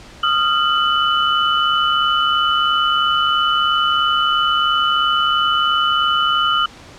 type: tone cluster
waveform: sine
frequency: 1238 / 1381 / 2989 Hz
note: D#6 / F6 / F#7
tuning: -9 / -20 / +17 cents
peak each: -18 dBFS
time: 0.23-6.66 s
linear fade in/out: 5 ms
effects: pink hiss -40 dBFS RMS until 6.98 s + low-pass 6000 Hz 12 dB/octave